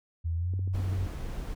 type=tone with pitch glide; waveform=sine; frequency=83.1 to 93.82 Hz; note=E2 to F#2; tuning=+15 to +25 cents; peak=-27 dBFS; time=0.24-1.07 s; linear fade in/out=20 ms; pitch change=+210 cents; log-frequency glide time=0.36-0.56 s
type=clicks; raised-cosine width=3 ms; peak=-30 dBFS; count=6; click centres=0.537 / 0.593 / 0.676 / 0.801 / 0.882 / 0.928 s
type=noise; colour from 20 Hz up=brown; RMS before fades=-36 dBFS; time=0.73-1.55 s; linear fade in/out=20 ms
effects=none